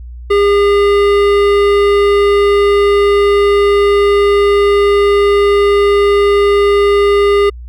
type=tone with hard clipping; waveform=triangle; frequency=405.3 Hz; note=G#4; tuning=42 cents flat; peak=-9 dBFS; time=0.3-7.5 s; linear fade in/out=10 ms; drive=18 dB; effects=added 60 Hz sine -26 dBFS peak until 7.68 s